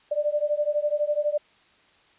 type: beating tone pair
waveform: sine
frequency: 587.3 / 599.3 Hz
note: D5 / D5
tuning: 0 / +35 cents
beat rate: 12 Hz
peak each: -25 dBFS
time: 0.11-1.38 s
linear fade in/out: 10 ms
effects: white hiss -59 dBFS RMS until 2.18 s + resampled to 8000 Hz